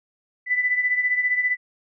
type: beating tone pair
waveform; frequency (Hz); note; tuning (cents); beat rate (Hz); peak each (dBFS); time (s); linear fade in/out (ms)
sine; 1989 / 2004; B6 / B6; +12 / +25; 15; -20 / -26; 0.46-1.57; 50
effects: none